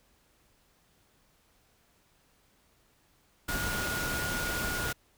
sine tone in noise, 1436 Hz, F6, 48 cents sharp, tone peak -34 dBFS, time 3.48-4.93 s, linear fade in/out 10 ms, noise pink, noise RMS -34 dBFS, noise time 3.48-4.93 s, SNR -3 dB, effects pink hiss -67 dBFS RMS until 5.17 s

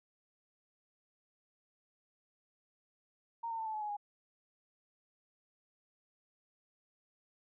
sine tone with pitch steps, 926 / 908 / 890.3 / 873 / 856 / 839.4 / 823.1 Hz, A#5 / A#5 / A5 / A5 / A5 / G#5 / G#5, -12 / -46 / +20 / -14 / -48 / +18 / -16 cents, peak -36 dBFS, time 3.43-3.969 s, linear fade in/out 10 ms, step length 77 ms, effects none

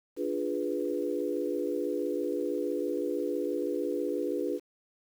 sine chord, D diminished seventh, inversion none, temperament equal, 293.7 / 349.2 / 415.3 / 493.9 Hz, D4 / F4 / Ab4 / Cb5, 0 / 0 / 0 / 0 cents, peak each -34 dBFS, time 0.16-4.6 s, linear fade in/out 50 ms, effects 9-bit

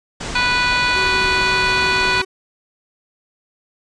pink low-pass noise, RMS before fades -27 dBFS, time 0.2-2.22 s, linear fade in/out 10 ms, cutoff 8400 Hz, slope 48 dB/octave
harmonic tone, 493.2 Hz, B4, 2 cents flat, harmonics 2 / 3 / 4 / 5 / 6 / 7 / 8 / 9, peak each -21 / -20 / -26 / -20 / -33 / -28 / -29 / -25 dBFS, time 0.35-2.22 s, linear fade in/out 5 ms
45% pulse tone, 378.1 Hz, F#4, 38 cents sharp, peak -26 dBFS, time 0.95-2.25 s, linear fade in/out 10 ms
effects resampled to 24000 Hz

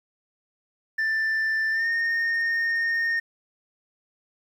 sine tone with pitch glide, 1773 to 1837.6 Hz, A6 to A#6, +13 to -25 cents, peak -19 dBFS, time 0.98-3.2 s, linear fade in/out 10 ms, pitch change +62 cents, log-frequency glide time 1.71-1.88 s, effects tanh soft clip ceiling -21 dBFS + 9-bit

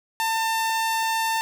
sawtooth tone, 897 Hz, A5, 33 cents sharp, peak -18 dBFS, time 0.2-1.41 s, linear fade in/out 0 ms, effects none

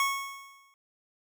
25% pulse tone with exponential decay, 1101 Hz, C#6, 12 cents flat, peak -19 dBFS, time 0-0.74 s, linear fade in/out 1 ms, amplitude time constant 160 ms, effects none

